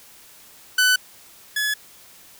sawtooth tone pair in turn, 1500 / 1701.8 Hz, F#6 / G#6, +23 / +42 cents, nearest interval major second, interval 219 cents, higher second, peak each -11 / -17 dBFS, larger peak first, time 0.78-0.96 / 1.56-1.74 s, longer neither, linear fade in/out 5 ms, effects white hiss -48 dBFS RMS until 2.39 s

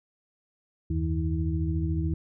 sine tone cluster, 79.9 / 93.7 / 160.1 / 322.7 Hz, D#2 / F#2 / D#3 / E4, +47 / +22 / +50 / -37 cents, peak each -27 / -35 / -30 / -33 dBFS, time 0.9-2.14 s, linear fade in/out 5 ms, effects none

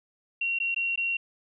sine tone with dropouts, 2744 Hz, F7, 31 cents flat, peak -25 dBFS, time 0.41-1.17 s, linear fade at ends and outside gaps 5 ms, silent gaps 0.588-0.6 / 0.746-0.762 / 0.959-0.975 s, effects none

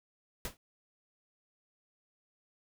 pink noise with exponential decay, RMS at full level -34 dBFS, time 0.45-0.57 s, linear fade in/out 1 ms, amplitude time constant 26 ms, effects none

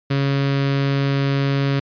sawtooth tone with notch filter, 138.59 Hz, C#3, in tune, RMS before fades -19 dBFS, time 0.1-1.8 s, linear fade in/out 10 ms, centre 810 Hz, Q 1.8, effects resampled to 11025 Hz

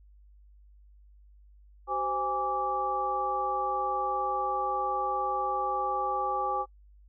sine tone cluster, 380.9 / 518 / 821 / 1162 Hz, G4 / C5 / G#5 / D6, -50 / -17 / -20 / -19 cents, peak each -38 / -36 / -30 / -31 dBFS, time 1.87-6.66 s, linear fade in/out 50 ms, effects noise-tail reverb RT60 0.1 s tail -22 dB re dry + added 50 Hz sine -53 dBFS peak until 7.08 s

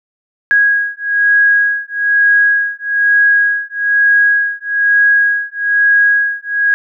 sine beating tone pair, 1649 / 1650.1 Hz, G#6 / G#6, -13 / -12 cents, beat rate 1.1 Hz, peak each -12 dBFS, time 0.51-6.74 s, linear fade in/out 0 ms, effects none

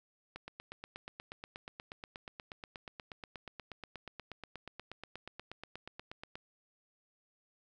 click train, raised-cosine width 0.3 ms, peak -28 dBFS, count 51, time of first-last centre 0.36-6.355 s, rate 8.34 Hz, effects none

